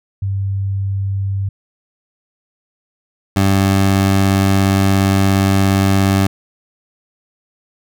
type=tone pair in turn; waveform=sine / 20% pulse; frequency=98 / 97.15 Hz; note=G2 / G2; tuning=0 / -15 cents; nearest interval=unison; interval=15 cents; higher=first; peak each=-16 / -6 dBFS; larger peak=second; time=0.22-1.49 / 3.36-6.27 s; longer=second; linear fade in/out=5 ms; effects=none